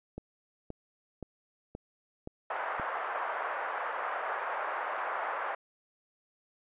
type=click train; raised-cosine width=2 ms; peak=-26 dBFS; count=6; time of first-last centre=0.18-2.798 s; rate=1.91 Hz
type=band-pass noise; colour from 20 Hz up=white; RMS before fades=-35 dBFS; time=2.5-5.55 s; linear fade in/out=5 ms; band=560 to 1500 Hz; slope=24 dB/octave
effects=resampled to 8000 Hz